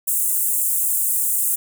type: high-pass noise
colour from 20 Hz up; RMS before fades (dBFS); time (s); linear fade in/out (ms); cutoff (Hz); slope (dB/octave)
pink; -20; 0.07-1.56; 10; 7900; 48
effects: none